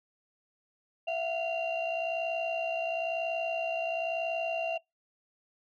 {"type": "tone cluster", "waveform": "sine", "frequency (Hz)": [664, 725, 2767], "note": ["E5", "F#5", "F7"], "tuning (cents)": [12, -35, -17], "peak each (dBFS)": [-30, -36, -35], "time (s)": [1.07, 4.78], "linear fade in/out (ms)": 10, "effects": ["noise-tail reverb RT60 0.2 s tail -26 dB re dry", "tanh soft clip ceiling -23 dBFS"]}